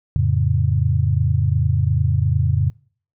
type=chord; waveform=sine; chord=F augmented; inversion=none; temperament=equal; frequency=87.31 / 110 / 138.59 Hz; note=F2 / A2 / C#3; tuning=0 / 0 / 0 cents; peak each=-19 dBFS; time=0.16-2.7 s; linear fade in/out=0 ms; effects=noise-tail reverb RT60 0.5 s tail -25 dB re dry